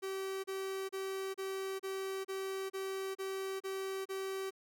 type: tone bursts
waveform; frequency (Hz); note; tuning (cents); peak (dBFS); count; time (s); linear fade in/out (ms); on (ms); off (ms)
45% pulse; 385.1; G4; -31; -37; 10; 0.02-4.508; 20; 420; 32
effects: none